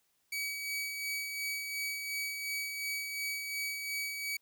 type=tone with tremolo; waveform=sawtooth; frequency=2275 Hz; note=C#7; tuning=44 cents sharp; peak=-30 dBFS; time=0.32-4.37 s; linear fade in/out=5 ms; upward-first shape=sine; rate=2.8 Hz; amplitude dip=40%; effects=white hiss -75 dBFS RMS until 4.41 s